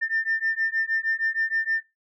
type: beating tone pair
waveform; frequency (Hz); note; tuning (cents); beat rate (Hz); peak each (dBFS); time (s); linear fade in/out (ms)
sine; 1794 / 1800.4; A6 / A6; +33 / +39; 6.4; -25 / -26; 0.01-1.82; 20
effects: noise-tail reverb RT60 0.2 s tail -17 dB re dry + tanh soft clip ceiling -16 dBFS